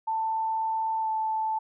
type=tone with pitch glide; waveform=sine; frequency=888 to 877.8 Hz; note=A5 to A5; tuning=+16 to -4 cents; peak=-25 dBFS; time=0.07-1.59 s; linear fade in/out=10 ms; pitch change=-20 cents; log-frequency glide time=1-1.09 s; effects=none